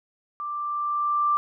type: tone with level ramp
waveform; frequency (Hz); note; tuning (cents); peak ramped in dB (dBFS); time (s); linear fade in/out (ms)
sine; 1179; D6; +6; -29 to -18; 0.4-1.37; 0
effects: none